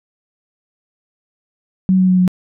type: tone with pitch steps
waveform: sine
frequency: 187.5 / 185.67 / 183.85 / 182.06 Hz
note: F#3 / F#3 / F#3 / F#3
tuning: +23 / +6 / -11 / -28 cents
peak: -9 dBFS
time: 1.89-2.278 s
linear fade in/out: 0 ms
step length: 97 ms
effects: none